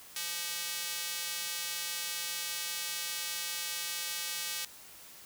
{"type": "tone with high-pass filter", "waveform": "square", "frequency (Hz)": 172.5, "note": "F3", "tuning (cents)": -21, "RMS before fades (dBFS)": -37, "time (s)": [0.16, 4.65], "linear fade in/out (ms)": 2, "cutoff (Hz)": 3300, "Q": 0.65, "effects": ["white hiss -52 dBFS RMS until 5.25 s"]}